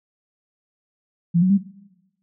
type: tone with pitch steps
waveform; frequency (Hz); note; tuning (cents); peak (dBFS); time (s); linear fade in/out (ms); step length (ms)
sine; 171.3 / 184.66 / 199.06; F3 / F#3 / G3; -33 / -3 / +27; -13; 1.34-1.58; 20; 80
effects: noise-tail reverb RT60 1.0 s tail -18 dB re dry